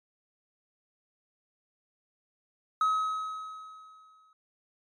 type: tone with exponential decay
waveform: triangle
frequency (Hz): 1276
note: D#6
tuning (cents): +43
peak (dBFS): -19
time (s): 2.81-4.33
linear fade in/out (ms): 2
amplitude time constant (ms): 330
effects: tanh soft clip ceiling -16 dBFS + MP3 48 kbps